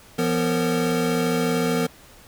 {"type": "tone cluster", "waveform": "square", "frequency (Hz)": [170.3, 247.4, 457.5, 546], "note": ["F3", "B3", "A#4", "C#5"], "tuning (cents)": [-43, 3, -32, -26], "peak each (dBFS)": [-26, -25, -25, -34], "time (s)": [0.18, 1.87], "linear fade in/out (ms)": 10, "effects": ["pink hiss -49 dBFS RMS until 2.27 s"]}